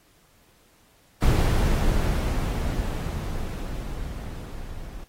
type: noise with level ramp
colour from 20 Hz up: brown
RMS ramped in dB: -18 to -38 dBFS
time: 1.22-5.04 s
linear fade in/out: 5 ms
effects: pink hiss -60 dBFS RMS until 5.08 s + AAC 48 kbps